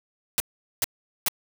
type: noise bursts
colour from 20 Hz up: white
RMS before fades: -23 dBFS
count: 3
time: 0.38-1.283 s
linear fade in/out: 0 ms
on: 21 ms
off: 420 ms
effects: none